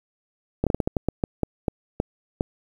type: slowing click train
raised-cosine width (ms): 2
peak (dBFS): -8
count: 13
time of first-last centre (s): 0.64-2.409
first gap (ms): 27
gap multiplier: 1.28
effects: 8-bit